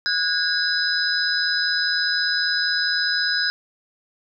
sine tone cluster, 1470 / 1634 / 3985 / 5020 Hz, F#6 / G#6 / B7 / D#8, -12 / -29 / +15 / +15 cents, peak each -25 / -24 / -28 / -23 dBFS, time 0.06-3.5 s, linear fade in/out 0 ms, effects none

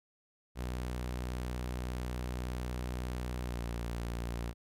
sawtooth tone with pitch glide, 61.74 to 58.65 Hz, B1 to A#1, 0 to +11 cents, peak -31 dBFS, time 0.55-4.54 s, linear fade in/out 50 ms, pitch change -89 cents, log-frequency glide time 3.43-3.62 s, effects MP3 96 kbps

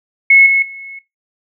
sine tone with level steps, 2187 Hz, C#7, 24 cents flat, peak -4 / -10 / -29 dBFS, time 0.3-0.99 s, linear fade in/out 5 ms, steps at 0.46 / 0.62 s, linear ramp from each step 5 ms, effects noise-tail reverb RT60 0.2 s tail -17 dB re dry

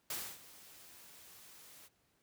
white noise with ADSR envelope, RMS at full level -39 dBFS, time 0.1-1.89 s, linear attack 4 ms, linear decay 270 ms, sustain -18 dB, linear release 34 ms, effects pink hiss -75 dBFS RMS until 2.22 s + high-pass 60 Hz 12 dB/octave

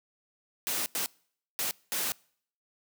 white noise bursts at uneven times, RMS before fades -31 dBFS, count 4, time 0.67-0.86 / 0.95-1.06 / 1.59-1.71 / 1.92-2.12 s, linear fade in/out 0 ms, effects noise-tail reverb RT60 0.6 s tail -26 dB re dry + high-pass 150 Hz 12 dB/octave

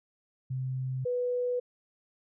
sine tone pair in turn, 130 / 493.1 Hz, C3 / B4, -11 / -3 cents, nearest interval octave + major seventh, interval 2308 cents, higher second, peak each -30 / -27 dBFS, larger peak second, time 0.5-1.05 / 1.05-1.6 s, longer neither, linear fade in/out 10 ms, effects none

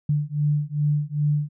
sine beating tone pair, 146.7 / 149.2 Hz, D3 / D3, -2 / +28 cents, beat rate 2.5 Hz, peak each -23 dBFS, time 0.09-1.49 s, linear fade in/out 5 ms, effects none

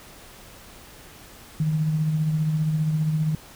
sine tone with tremolo, 155.56 Hz, D#3, in tune, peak -18 dBFS, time 1.6-3.35 s, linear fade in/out 2 ms, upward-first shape triangle, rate 15 Hz, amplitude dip 45%, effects pink hiss -46 dBFS RMS until 3.55 s

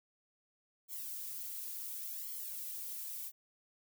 violet noise with flanger, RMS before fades -43 dBFS, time 0.88-3.32 s, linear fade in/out 50 ms, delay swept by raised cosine 0.92 to 3.02 ms, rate 0.7 Hz, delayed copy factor +0.95, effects none

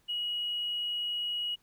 triangle tone with tanh clipping, 2905 Hz, F#7, 32 cents flat, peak -30 dBFS, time 0.08-1.56 s, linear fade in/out 20 ms, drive 1 dB, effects pink hiss -69 dBFS RMS until 1.62 s

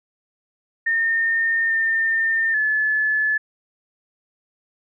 sine tone with pitch steps, 1823 / 1808 / 1726 Hz, A#6 / A6 / A6, -39 / +47 / -34 cents, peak -17 dBFS, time 0.86-3.38 s, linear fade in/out 10 ms, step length 840 ms, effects none

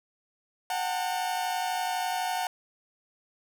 40% pulse tone cluster, 733 / 785 / 901 Hz, F#5 / G5 / A5, -16 / +2 / +41 cents, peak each -29 / -35 / -33 dBFS, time 0.7-2.47 s, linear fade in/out 2 ms, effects none

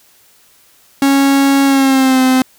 45% pulse tone with pitch glide, 275.6 to 258.6 Hz, C#4 to C4, -10 to -20 cents, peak -8 dBFS, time 1.02-2.42 s, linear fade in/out 2 ms, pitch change -110 cents, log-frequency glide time 1.65-2.21 s, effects white hiss -49 dBFS RMS until 2.58 s

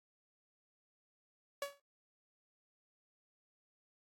sawtooth tone with exponential decay, 565 Hz, C#5, 33 cents sharp, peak -30 dBFS, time 1.62-1.8 s, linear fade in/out 2 ms, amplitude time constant 37 ms, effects AAC 48 kbps

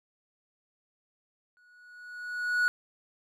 triangle tone with exponential growth, 1463 Hz, F#6, 20 cents flat, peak -19 dBFS, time 1.57-2.68 s, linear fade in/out 0 ms, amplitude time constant 240 ms, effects none

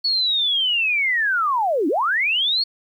sine linear two-way sweep, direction down then up, 4435 to 267.5 to 4435 Hz, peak -17 dBFS, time 0.04-2.64 s, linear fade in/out 10 ms, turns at 1.88 s, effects 9-bit

